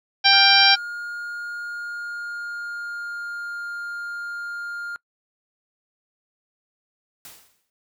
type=harmonic tone; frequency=788 Hz; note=G5; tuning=9 cents sharp; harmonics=1 / 2 / 3 / 4 / 5 / 6 / 7; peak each=-20 / -20 / -20 / -20 / -20 / -20 / -20 dBFS; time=0.24-0.76 s; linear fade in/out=20 ms
type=tone with pitch glide; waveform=triangle; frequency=1421 to 1406.3 Hz; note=F6 to F6; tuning=+30 to +12 cents; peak=-27 dBFS; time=0.33-4.96 s; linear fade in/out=0 ms; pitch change=-18 cents; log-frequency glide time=1.62-3.65 s
type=noise with exponential decay; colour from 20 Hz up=white; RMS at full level=-39 dBFS; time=7.25-7.7 s; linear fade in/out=1 ms; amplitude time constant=97 ms
effects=noise-tail reverb RT60 0.1 s tail -24 dB re dry